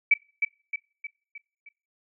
sine tone with echo, 2298 Hz, D7, 38 cents flat, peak -14 dBFS, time 0.11-0.14 s, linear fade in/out 5 ms, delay 310 ms, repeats 5, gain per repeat -6 dB, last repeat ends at 1.69 s, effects noise-tail reverb RT60 0.4 s tail -23 dB re dry

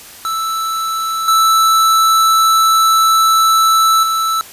square tone with level steps, 1318.5 Hz, E6, in tune, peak -17 / -9 / -14 dBFS, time 0.25-4.41 s, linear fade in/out 0 ms, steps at 1.28 / 4.03 s, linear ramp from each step 2 ms, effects white hiss -36 dBFS RMS until 4.52 s + resampled to 32000 Hz

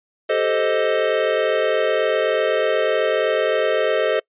square chord, A half-diminished seventh, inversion third, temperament equal, 392 / 440 / 523.3 / 622.3 Hz, G4 / A4 / C5 / Eb5, 0 / 0 / 0 / 0 cents, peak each -27 / -22 / -23 / -22 dBFS, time 0.29-4.2 s, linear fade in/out 10 ms, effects noise-tail reverb RT60 0.1 s tail -25 dB re dry + resampled to 8000 Hz

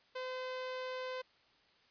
sawtooth tone, 512 Hz, C5, 38 cents flat, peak -35 dBFS, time 0.15-1.22 s, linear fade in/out 10 ms, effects white hiss -68 dBFS RMS until 1.9 s + resampled to 11025 Hz

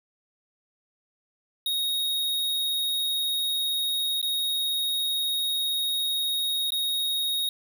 square tone with dropouts, 3753 Hz, A#7, 11 cents sharp, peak -25 dBFS, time 1.66-7.49 s, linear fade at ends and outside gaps 2 ms, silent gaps 4.215-4.227 / 6.705-6.72 s, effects none

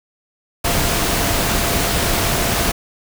sine tone in noise, 686 Hz, F5, 31 cents flat, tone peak -28 dBFS, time 0.64-2.72 s, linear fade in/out 10 ms, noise pink, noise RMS -18 dBFS, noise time 0.64-2.72 s, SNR -13 dB, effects none

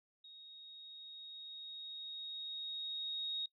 sine tone with level ramp, 3753 Hz, A#7, 11 cents sharp, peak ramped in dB -53 to -36 dBFS, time 0.24-3.46 s, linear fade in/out 5 ms, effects noise-tail reverb RT60 0.1 s tail -22 dB re dry

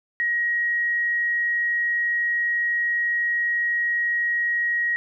sine tone, 1894 Hz, A#6, 27 cents sharp, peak -20 dBFS, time 0.2-4.96 s, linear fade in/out 0 ms, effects none

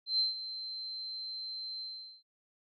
sine tone with ADSR envelope, 4107 Hz, C8, 33 cents flat, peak -25 dBFS, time 0.06-2.23 s, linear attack 130 ms, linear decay 150 ms, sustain -13 dB, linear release 420 ms, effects none

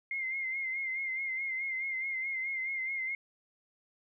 sine tone with vibrato, 2110 Hz, C7, 14 cents sharp, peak -32 dBFS, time 0.11-3.15 s, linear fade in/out 2 ms, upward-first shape sine, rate 4.7 Hz, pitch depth 48 cents each way, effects none

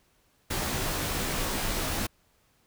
pink noise with comb filter, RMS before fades -30 dBFS, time 0.5-2.07 s, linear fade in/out 10 ms, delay 17 ms, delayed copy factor -0.8, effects pink hiss -67 dBFS RMS until 2.66 s

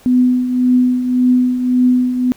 sine tone with tremolo, 250.6 Hz, B3, 25 cents sharp, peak -7 dBFS, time 0.06-2.32 s, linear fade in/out 0 ms, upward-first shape triangle, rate 1.8 Hz, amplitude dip 65%, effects pink hiss -46 dBFS RMS until 2.36 s

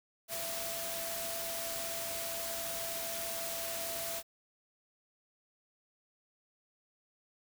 sine tone in noise, 669 Hz, E5, 25 cents sharp, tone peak -42 dBFS, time 0.28-4.23 s, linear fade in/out 50 ms, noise white, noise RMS -39 dBFS, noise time 0.28-4.23 s, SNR -6 dB, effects none

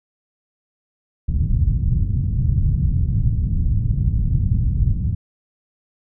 white low-pass noise, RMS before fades -18 dBFS, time 1.28-5.15 s, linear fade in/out 10 ms, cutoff 130 Hz, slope 24 dB/octave, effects none

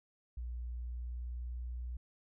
sine tone with pitch glide, 60 to 60.84 Hz, B1 to B1, -49 to -25 cents, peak -38 dBFS, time 0.37-1.97 s, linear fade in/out 5 ms, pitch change +24 cents, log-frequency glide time 0.62-1.83 s, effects none

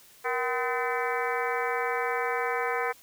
harmonic tone with a mistuned harmonic, 254.3 Hz, C4, 49 cents flat, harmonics 2 / 3 / 4 / 5 / 6 / 7 / 8 / 9, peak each -31 / -33 / -34 / -35 / -36 / -36 / -37 / -38 dBFS, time 0.24-2.93 s, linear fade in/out 20 ms, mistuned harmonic 2, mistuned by -120 cents, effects white hiss -55 dBFS RMS until 3.02 s

